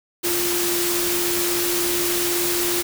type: tone in noise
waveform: sine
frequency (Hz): 349.2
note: F4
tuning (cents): 0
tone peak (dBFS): -24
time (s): 0.23-2.83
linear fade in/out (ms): 20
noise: white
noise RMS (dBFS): -23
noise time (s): 0.23-2.83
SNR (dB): -4
effects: none